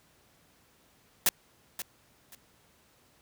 white noise with echo, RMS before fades -23 dBFS, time 1.26-1.29 s, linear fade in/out 2 ms, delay 530 ms, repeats 2, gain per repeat -13 dB, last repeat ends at 2.35 s, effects pink hiss -64 dBFS RMS until 3.21 s + high-pass 60 Hz 12 dB/octave

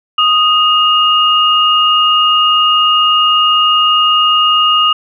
sine tone pair together, 1244.5 / 2848 Hz, D#6 / F7, 0 / +33 cents, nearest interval octave + major second, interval 1433 cents, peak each -10 dBFS, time 0.18-4.93 s, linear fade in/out 5 ms, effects none

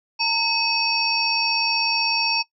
harmonic tone with a mistuned harmonic, 916 Hz, A#5, 31 cents flat, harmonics 1 / 3 / 5 / 6, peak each -25 / -25 / -25 / -25 dBFS, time 0.19-2.43 s, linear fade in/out 20 ms, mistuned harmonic 3, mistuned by -120 cents, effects noise-tail reverb RT60 0.1 s tail -19 dB re dry

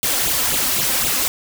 white noise with flanger, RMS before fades -19 dBFS, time 0.03-1.28 s, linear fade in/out 0 ms, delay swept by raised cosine 0.26 to 3.96 ms, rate 3.9 Hz, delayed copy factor +0.8, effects none

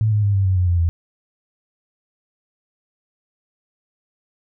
sine tone with pitch steps, 109.2 / 105.18 / 101.3 / 97.57 / 93.97 / 90.51 / 87.17 / 83.96 Hz, A2 / G#2 / G#2 / G2 / F#2 / F#2 / F2 / E2, -13 / +22 / -43 / -8 / +27 / -38 / -3 / +32 cents, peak -14 dBFS, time 0.01-0.89 s, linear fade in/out 0 ms, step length 110 ms, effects none

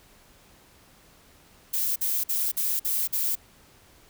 violet noise bursts, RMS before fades -26 dBFS, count 6, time 1.73-3.355 s, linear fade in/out 10 ms, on 230 ms, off 49 ms, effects pink hiss -56 dBFS RMS until 4.09 s

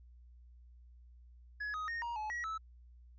triangle tone with pitch steps, 1688 / 1256 / 1850 / 944 / 856 / 1915 / 1308 Hz, G#6 / D#6 / A#6 / A#5 / A5 / A#6 / E6, +28 / +16 / -14 / +22 / -48 / +46 / -14 cents, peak -35 dBFS, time 1.6-2.58 s, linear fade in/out 10 ms, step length 140 ms, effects added 60 Hz sine -55 dBFS peak until 3.18 s + resampled to 16000 Hz

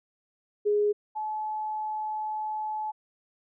sine tone pair in turn, 415.3 / 859.4 Hz, G#4 / A5, 0 / -41 cents, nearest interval octave + minor second, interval 1259 cents, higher second, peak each -21 / -29 dBFS, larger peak first, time 0.65-0.93 / 1.15-2.92 s, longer second, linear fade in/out 20 ms, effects none

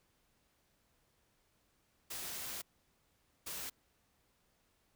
white noise bursts at uneven times, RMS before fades -43 dBFS, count 2, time 2.1-2.62 / 3.46-3.7 s, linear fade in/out 10 ms, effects pink hiss -75 dBFS RMS until 4.95 s

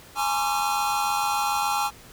square tone cluster, 831 / 918 / 1072 / 1161 / 1358 Hz, G#5 / A#5 / C6 / D6 / F6, +1 / -27 / +42 / -20 / -49 cents, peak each -26 / -33 / -33 / -33 / -30 dBFS, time 0.15-1.91 s, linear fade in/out 50 ms, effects pink hiss -48 dBFS RMS until 2.12 s

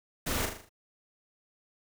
pink noise with echo, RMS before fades -32 dBFS, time 0.26-0.46 s, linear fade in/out 10 ms, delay 39 ms, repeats 6, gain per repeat -5 dB, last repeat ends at 0.694 s, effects none

